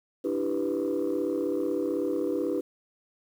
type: chord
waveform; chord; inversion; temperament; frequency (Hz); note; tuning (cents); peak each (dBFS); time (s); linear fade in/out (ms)
sine; E minor seventh; third; equal; 293.7 / 329.6 / 392 / 493.9; D4 / E4 / G4 / B4; 0 / 0 / 0 / 0; -30; 0.24-2.61; 10
effects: tanh soft clip ceiling -20 dBFS + 9-bit